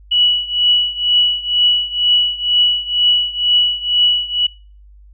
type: tone with tremolo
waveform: sine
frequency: 2939 Hz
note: F#7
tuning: 12 cents flat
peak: -8 dBFS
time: 0.11-4.47 s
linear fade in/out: 10 ms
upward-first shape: triangle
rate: 2.1 Hz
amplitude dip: 90%
effects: noise-tail reverb RT60 0.4 s tail -23 dB re dry + added 50 Hz sine -40 dBFS peak until 5.13 s

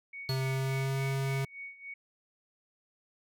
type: tone with tremolo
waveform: sine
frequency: 2230 Hz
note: C#7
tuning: 10 cents sharp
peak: -39 dBFS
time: 0.13-1.94 s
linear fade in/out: 5 ms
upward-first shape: sine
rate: 3.5 Hz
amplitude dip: 80%
type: tone with exponential decay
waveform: triangle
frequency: 4350 Hz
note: C#8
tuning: 33 cents flat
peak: -31 dBFS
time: 0.29-0.53 s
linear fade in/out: 0 ms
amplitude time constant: 51 ms
type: tone with pitch glide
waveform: square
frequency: 132.4 to 135.57 Hz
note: C3 to C#3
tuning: +21 to -38 cents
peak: -30 dBFS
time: 0.29-1.45 s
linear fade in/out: 5 ms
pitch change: +41 cents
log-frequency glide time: 0.41-1.05 s
effects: none

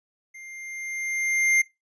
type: tone with level ramp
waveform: square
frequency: 2100 Hz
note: C7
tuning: 6 cents sharp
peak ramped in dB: -42 to -17 dBFS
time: 0.34-1.62 s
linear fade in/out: 10 ms
effects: noise-tail reverb RT60 0.2 s tail -20 dB re dry + resampled to 22050 Hz

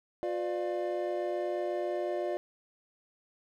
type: tone cluster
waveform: triangle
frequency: 355.9 / 507 / 595 / 701 Hz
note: F4 / B4 / D5 / F5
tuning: +33 / +45 / +22 / +6 cents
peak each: -32 / -40 / -32 / -37 dBFS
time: 0.23-2.37 s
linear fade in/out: 0 ms
effects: none

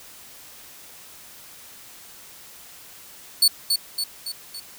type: tone with echo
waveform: sawtooth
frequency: 4448 Hz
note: C#8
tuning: 5 cents sharp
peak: -10 dBFS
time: 3.42-3.48 s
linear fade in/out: 5 ms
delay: 280 ms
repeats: 4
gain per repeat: -5 dB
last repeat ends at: 4.6 s
effects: white hiss -45 dBFS RMS until 4.78 s

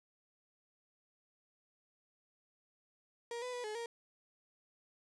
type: tone with pitch steps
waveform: 35% pulse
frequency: 471.2 / 499 / 490.3 / 426.2 / 467 Hz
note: A#4 / B4 / B4 / G#4 / A#4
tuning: +19 / +18 / -13 / +45 / +3 cents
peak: -38 dBFS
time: 3.31-3.86 s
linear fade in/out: 2 ms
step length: 110 ms
effects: resampled to 22050 Hz + 13-bit

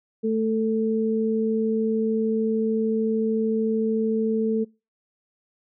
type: tone pair together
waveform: sine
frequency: 220 / 443.3 Hz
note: A3 / A4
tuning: 0 / +13 cents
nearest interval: octave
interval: 1213 cents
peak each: -23 dBFS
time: 0.23-4.65 s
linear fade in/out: 20 ms
effects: noise-tail reverb RT60 0.3 s tail -26 dB re dry

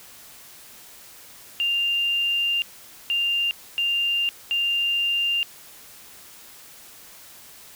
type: tone bursts at uneven times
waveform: sine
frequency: 2794 Hz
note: F7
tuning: in tune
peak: -20 dBFS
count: 4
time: 1.6-2.62 / 3.1-3.51 / 3.78-4.29 / 4.51-5.43 s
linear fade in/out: 0 ms
effects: white hiss -46 dBFS RMS until 7.75 s

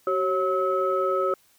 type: tone cluster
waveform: sine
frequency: 380 / 546 / 1290 Hz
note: F#4 / C#5 / E6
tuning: +46 / -26 / -38 cents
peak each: -25 dBFS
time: 0.07-1.34 s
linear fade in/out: 2 ms
effects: tanh soft clip ceiling -12 dBFS + white hiss -61 dBFS RMS until 1.58 s

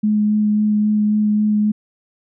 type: tone with vibrato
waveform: sine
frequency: 211.1 Hz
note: G#3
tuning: 29 cents sharp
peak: -13 dBFS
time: 0.03-1.72 s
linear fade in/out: 10 ms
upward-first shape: sine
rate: 3.7 Hz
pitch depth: 10 cents each way
effects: none

